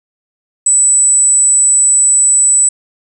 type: tone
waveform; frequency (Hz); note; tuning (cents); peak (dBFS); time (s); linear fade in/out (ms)
sine; 7960; B8; +13; -6; 0.66-2.69; 5
effects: none